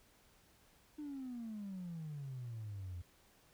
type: exponential sweep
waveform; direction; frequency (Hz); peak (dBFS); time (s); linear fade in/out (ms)
triangle; down; 305.1 to 85; -39; 0.98-3.02; 10
effects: tanh soft clip ceiling -39 dBFS + pink hiss -68 dBFS RMS until 3.53 s